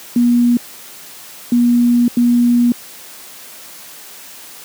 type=tone bursts at uneven times; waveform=sine; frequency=240.4 Hz; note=B3; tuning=46 cents flat; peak=-8 dBFS; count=3; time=0.16-0.57 / 1.52-2.08 / 2.17-2.72 s; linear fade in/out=2 ms; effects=white hiss -36 dBFS RMS until 4.64 s + high-pass 150 Hz 12 dB/octave